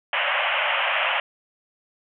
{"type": "band-pass noise", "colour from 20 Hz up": "white", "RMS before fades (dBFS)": -23, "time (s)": [0.13, 1.2], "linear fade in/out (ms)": 2, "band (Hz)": [540, 3100], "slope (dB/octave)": 96, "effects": []}